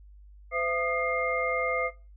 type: tone cluster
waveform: sine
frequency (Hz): 511 / 669 / 1226 / 2116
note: C5 / E5 / D#6 / C7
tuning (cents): -41 / +25 / -26 / +19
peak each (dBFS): -31 / -33 / -32 / -30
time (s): 0.51-1.91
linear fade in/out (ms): 50
effects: noise-tail reverb RT60 0.3 s tail -17 dB re dry + added 50 Hz sine -48 dBFS peak until 2.16 s